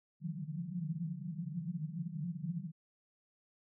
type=band-pass noise; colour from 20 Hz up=white; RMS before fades=-40 dBFS; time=0.2-2.72 s; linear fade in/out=50 ms; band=150 to 180 Hz; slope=96 dB/octave; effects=none